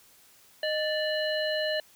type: harmonic tone with a mistuned harmonic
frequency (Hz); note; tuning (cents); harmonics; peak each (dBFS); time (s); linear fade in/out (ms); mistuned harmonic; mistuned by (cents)
587; D5; -1; 1 / 3 / 5 / 7; -28 / -33 / -35 / -36; 0.63-1.8; 2; 1; +87
effects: white hiss -58 dBFS RMS until 1.95 s